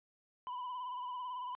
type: tone with vibrato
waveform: triangle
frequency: 996 Hz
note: B5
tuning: 14 cents sharp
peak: -37 dBFS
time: 0.47-1.55 s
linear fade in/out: 0 ms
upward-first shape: sine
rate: 18 Hz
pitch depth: 44 cents each way
effects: resampled to 8000 Hz